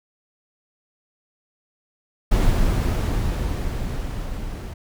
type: noise with level ramp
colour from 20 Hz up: brown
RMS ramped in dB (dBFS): -17 to -31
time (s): 2.31-4.74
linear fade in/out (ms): 10
effects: none